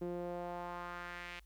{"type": "tone with band-pass filter sweep", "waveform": "sawtooth", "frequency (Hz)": 175.2, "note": "F3", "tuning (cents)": 6, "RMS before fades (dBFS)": -43, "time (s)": [0.01, 1.4], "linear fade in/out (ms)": 10, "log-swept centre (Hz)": [360, 2500], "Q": 2, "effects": ["added 50 Hz sine -58 dBFS peak until 1.45 s", "white hiss -75 dBFS RMS until 1.45 s"]}